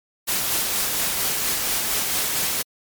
white noise with tremolo, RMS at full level -22 dBFS, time 0.27-2.63 s, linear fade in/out 20 ms, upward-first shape sine, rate 4.3 Hz, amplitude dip 25%, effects MP3 96 kbps

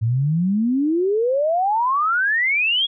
sine exponential sweep, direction up, 107.7 to 3375 Hz, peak -16 dBFS, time 0.01-2.87 s, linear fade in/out 20 ms, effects none

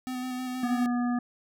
square tone with vibrato, 253.4 Hz, B3, 45 cents sharp, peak -32 dBFS, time 0.07-0.86 s, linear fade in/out 0 ms, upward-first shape square, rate 6.3 Hz, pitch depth 15 cents each way
harmonic tone, 243.2 Hz, B3, 26 cents flat, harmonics 1 / 3 / 5 / 7, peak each -25 / -35 / -39 / -42 dBFS, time 0.63-1.19 s, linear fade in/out 5 ms
effects none

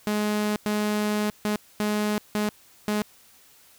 sawtooth tone bursts at uneven times, 210.1 Hz, G#3, 20 cents sharp, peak -19 dBFS, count 6, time 0.07-0.56 / 0.66-1.3 / 1.45-1.56 / 1.8-2.18 / 2.35-2.49 / 2.88-3.02 s, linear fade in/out 0 ms, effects white hiss -55 dBFS RMS until 3.78 s

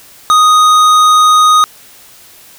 sine tone with tanh clipping, 1244.5 Hz, D#6, in tune, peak -6 dBFS, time 0.3-1.64 s, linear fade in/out 0 ms, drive 15 dB, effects white hiss -39 dBFS RMS until 2.58 s

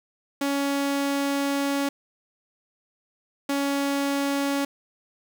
sawtooth tone pair in turn, 280 / 280 Hz, C#4 / C#4, +18 / +18 cents, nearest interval unison, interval 0 cents, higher neither, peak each -19 dBFS, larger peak neither, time 0.41-1.89 / 3.49-4.65 s, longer first, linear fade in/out 5 ms, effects 8-bit

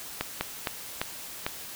slowing click train, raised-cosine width 0.3 ms, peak -11 dBFS, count 5, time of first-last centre 0.21-1.465 s, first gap 200 ms, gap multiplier 1.31, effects white hiss -41 dBFS RMS until 1.75 s

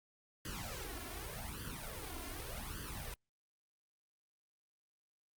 pink noise with flanger, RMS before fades -44 dBFS, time 0.45-3.14 s, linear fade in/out 2 ms, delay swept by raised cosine 0.64 to 2.94 ms, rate 0.85 Hz, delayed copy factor +0.9, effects Opus 48 kbps

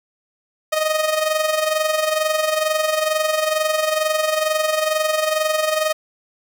sawtooth tone with amplitude modulation, 622.3 Hz, D#5, in tune, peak -11 dBFS, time 0.72-5.93 s, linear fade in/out 10 ms, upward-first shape sine, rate 22.2 Hz, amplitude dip 60%, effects none

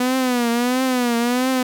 sawtooth tone with vibrato, 246.9 Hz, B3, in tune, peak -13 dBFS, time 0-1.63 s, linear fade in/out 5 ms, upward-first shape triangle, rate 1.5 Hz, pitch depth 110 cents each way, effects none

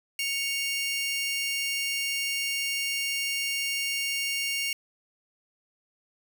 sawtooth tone pair together, 2214 / 2794 Hz, C#7 / F7, -3 / 0 cents, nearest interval major third, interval 403 cents, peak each -28 / -26 dBFS, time 0.19-4.73 s, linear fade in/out 2 ms, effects none

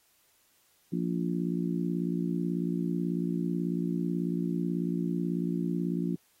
harmonic tone, 58.2 Hz, A#1, 2 cents flat, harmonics 3 / 4 / 5 / 6, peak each -30 / -35 / -34 / -37 dBFS, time 0.92-6.16 s, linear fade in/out 10 ms, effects white hiss -67 dBFS RMS until 6.4 s + AAC 48 kbps

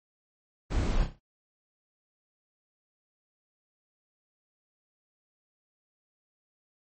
brown noise with echo, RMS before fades -27 dBFS, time 0.7-1.05 s, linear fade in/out 20 ms, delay 30 ms, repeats 5, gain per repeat -7 dB, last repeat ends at 1.2 s, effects MP3 32 kbps

